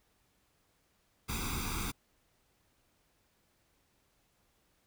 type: noise with comb filter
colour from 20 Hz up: pink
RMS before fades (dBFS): -36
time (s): 1.28-1.92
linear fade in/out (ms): 20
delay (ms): 0.83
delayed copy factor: +0.9
effects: pink hiss -73 dBFS RMS until 4.86 s